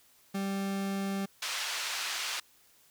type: tone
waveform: 40% pulse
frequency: 196 Hz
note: G3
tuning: in tune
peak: -30 dBFS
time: 0.34-1.26 s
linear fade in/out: 10 ms
type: band-pass noise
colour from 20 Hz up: white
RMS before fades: -35 dBFS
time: 1.42-2.4 s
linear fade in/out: 5 ms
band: 1000 to 4900 Hz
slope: 12 dB/octave
effects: white hiss -63 dBFS RMS until 2.9 s